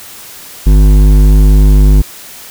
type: tone with hard clipping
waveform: triangle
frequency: 50.2 Hz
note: G1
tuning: 42 cents sharp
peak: -4 dBFS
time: 0.66-2.02 s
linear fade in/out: 10 ms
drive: 16 dB
effects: white hiss -31 dBFS RMS until 2.5 s